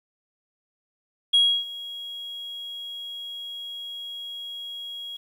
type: tone with ADSR envelope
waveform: sine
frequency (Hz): 3300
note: G#7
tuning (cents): -12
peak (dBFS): -12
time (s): 1.33-5.17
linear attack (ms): 14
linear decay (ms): 300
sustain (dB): -21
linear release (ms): 10
effects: tanh soft clip ceiling -13 dBFS + 9-bit